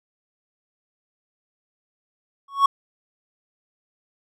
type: tone with exponential growth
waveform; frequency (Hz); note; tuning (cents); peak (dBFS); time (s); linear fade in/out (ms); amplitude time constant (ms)
triangle; 1108.7; C#6; 0; -7; 2.48-2.66; 5; 38
effects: none